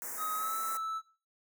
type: band-stop noise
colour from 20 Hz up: white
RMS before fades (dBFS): -40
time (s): 0.02-0.77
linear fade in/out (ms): 0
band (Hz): 2000 to 6100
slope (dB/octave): 48
type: tone with pitch glide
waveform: triangle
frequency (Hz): 1264 to 1313.1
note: D#6 to E6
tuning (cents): +27 to -7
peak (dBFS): -31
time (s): 0.17-1.02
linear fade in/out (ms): 50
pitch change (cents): +66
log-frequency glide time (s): 0.35-0.55
effects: noise-tail reverb RT60 0.4 s tail -18 dB re dry + high-pass 300 Hz 12 dB/octave